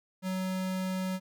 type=tone; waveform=square; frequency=186.9 Hz; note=F#3; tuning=18 cents sharp; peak=-31 dBFS; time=0.22-1.2 s; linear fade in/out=50 ms; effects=none